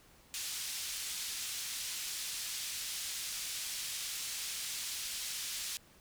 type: band-pass noise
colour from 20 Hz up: pink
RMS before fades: -40 dBFS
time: 0.34-5.77 s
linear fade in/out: 0 ms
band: 3500 to 11000 Hz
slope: 12 dB/octave
effects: pink hiss -62 dBFS RMS until 6 s